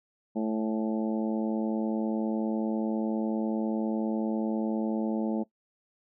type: harmonic tone with a mistuned harmonic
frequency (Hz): 110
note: A2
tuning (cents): 0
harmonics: 2 / 3 / 4 / 5 / 6 / 7 / 8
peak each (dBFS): -28 / -33 / -38 / -37 / -41 / -44 / -44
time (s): 0.35-5.44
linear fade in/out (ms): 20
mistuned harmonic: 8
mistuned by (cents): -31
effects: noise-tail reverb RT60 0.1 s tail -19 dB re dry